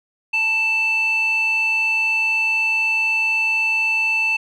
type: tone with band-pass filter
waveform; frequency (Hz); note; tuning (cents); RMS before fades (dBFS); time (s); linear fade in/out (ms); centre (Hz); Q
square; 884; A5; +8; -19; 0.33-4.37; 10; 2500; 8.5
effects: none